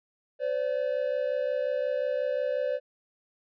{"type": "tone pair together", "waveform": "triangle", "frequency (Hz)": [511.4, 577], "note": ["C5", "D5"], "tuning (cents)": [-40, -31], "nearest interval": "major second", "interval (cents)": 209, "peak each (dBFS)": -27, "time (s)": [0.39, 2.8], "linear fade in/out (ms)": 50, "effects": ["resampled to 11025 Hz"]}